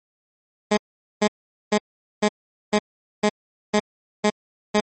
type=tone bursts; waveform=15% pulse; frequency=210 Hz; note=G#3; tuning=19 cents sharp; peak=-9 dBFS; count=9; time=0.71-4.806 s; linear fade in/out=10 ms; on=64 ms; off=440 ms; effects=MP3 32 kbps